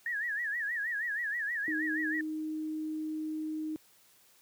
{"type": "tone with vibrato", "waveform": "sine", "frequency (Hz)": 1784, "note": "A6", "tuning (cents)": 23, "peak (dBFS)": -31, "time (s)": [0.06, 2.21], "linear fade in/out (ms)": 2, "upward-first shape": "sine", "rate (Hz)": 6.3, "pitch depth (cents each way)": 150}
{"type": "tone", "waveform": "sine", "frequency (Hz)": 311.1, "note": "D#4", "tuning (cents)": 0, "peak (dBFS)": -33, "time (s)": [1.68, 3.76], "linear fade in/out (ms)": 0}
{"effects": ["white hiss -63 dBFS RMS until 4.41 s", "high-pass 80 Hz 12 dB/octave"]}